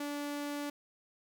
sawtooth tone, 289.7 Hz, D4, 24 cents flat, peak -32 dBFS, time 0-0.7 s, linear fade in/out 5 ms, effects none

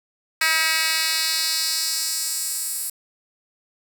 10% pulse tone with high-pass filter sweep, 320.4 Hz, E4, 49 cents flat, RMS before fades -23 dBFS, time 0.41-2.9 s, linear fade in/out 5 ms, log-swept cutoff 2100 to 10000 Hz, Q 1.4, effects 7-bit

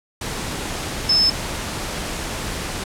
sine tone in noise, 5240 Hz, E8, 11 cents flat, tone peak -13 dBFS, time 1.09-1.3 s, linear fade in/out 5 ms, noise pink, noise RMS -27 dBFS, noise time 0.21-2.84 s, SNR +11 dB, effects low-pass 10000 Hz 12 dB/octave

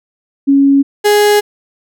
sine / 35% pulse tone pair in turn, 277.2 / 415.3 Hz, C#4 / G#4, 0 / 0 cents, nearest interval perfect fifth, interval 700 cents, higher second, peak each -5 dBFS, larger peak neither, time 0.47-0.83 / 1.04-1.41 s, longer second, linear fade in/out 20 ms, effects none

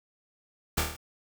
pink noise with echo, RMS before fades -26 dBFS, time 0.77-0.81 s, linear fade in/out 10 ms, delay 26 ms, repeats 6, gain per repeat -3 dB, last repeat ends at 0.966 s, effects none

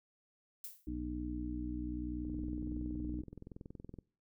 violet noise with exponential decay, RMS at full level -42 dBFS, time 0.64-0.89 s, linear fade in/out 2 ms, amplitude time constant 53 ms
harmonic tone, 60.8 Hz, B1, 26 cents flat, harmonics 1 / 2 / 3 / 4 / 5, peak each -42 / -50 / -50 / -45 / -40 dBFS, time 0.87-3.22 s, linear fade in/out 5 ms
click train, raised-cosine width 3 ms, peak -35 dBFS, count 38, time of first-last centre 2.25-3.987 s, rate 21.3 Hz
effects noise-tail reverb RT60 0.4 s tail -23 dB re dry

